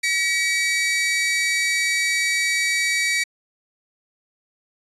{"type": "tone pair together", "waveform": "sawtooth", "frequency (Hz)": [1917.2, 2280], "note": ["A#6", "C#7"], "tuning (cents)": [48, 48], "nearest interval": "minor third", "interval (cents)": 300, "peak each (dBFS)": [-20, -17], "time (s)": [0.03, 3.24], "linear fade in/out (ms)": 10, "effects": ["resampled to 24000 Hz"]}